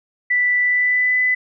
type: tone with pitch glide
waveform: sine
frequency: 1975.5 to 2003 Hz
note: B6 to B6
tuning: 0 to +24 cents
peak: -14 dBFS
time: 0.3-1.35 s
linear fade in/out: 10 ms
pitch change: +24 cents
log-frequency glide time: 0.61-1.19 s
effects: none